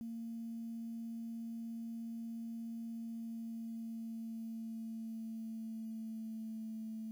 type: tone with pitch glide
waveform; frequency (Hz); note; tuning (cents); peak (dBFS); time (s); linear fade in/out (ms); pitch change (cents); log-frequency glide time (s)
sine; 229.2 to 220.9; A#3 to A3; -29 to +7; -40; 0.01-7.11; 0; -64; 2.85-6.75
effects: tanh soft clip ceiling -36 dBFS + 11-bit